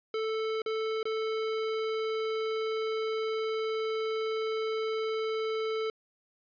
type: tone with dropouts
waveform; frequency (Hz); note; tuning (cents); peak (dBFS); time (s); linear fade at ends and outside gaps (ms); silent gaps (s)
square; 440.3; A4; +1; -30; 0.14-5.9; 2; 0.619-0.661 / 1.03-1.054
effects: resampled to 11025 Hz